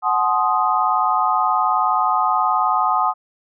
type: chord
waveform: sine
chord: F# diminished seventh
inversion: none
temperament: equal with one note detuned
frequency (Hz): 740 / 858.9 / 1046.5 / 1244.5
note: F#5 / A5 / C6 / Eb6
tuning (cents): 0 / -42 / 0 / 0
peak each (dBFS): -21 / -21 / -22 / -19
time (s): 0.02-3.14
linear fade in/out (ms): 50
effects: none